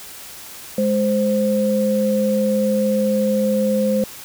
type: tone pair together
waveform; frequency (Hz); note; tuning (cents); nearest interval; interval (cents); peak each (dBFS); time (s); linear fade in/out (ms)
sine; 208.5 / 522; G#3 / C5; +7 / -4; octave + major third; 1589; -18; 0.78-4.04; 2
effects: white hiss -37 dBFS RMS until 4.24 s